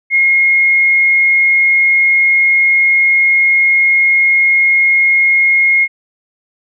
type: tone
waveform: sine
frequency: 2150 Hz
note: C7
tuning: 47 cents sharp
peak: -7 dBFS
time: 0.1-5.88 s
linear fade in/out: 50 ms
effects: none